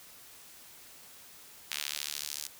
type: tone with high-pass filter sweep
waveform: sawtooth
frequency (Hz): 73.42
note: D2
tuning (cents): 0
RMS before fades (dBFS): -38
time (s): 1.71-2.47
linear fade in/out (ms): 5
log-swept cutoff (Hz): 2800 to 5700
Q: 1.1
effects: white hiss -53 dBFS RMS until 2.59 s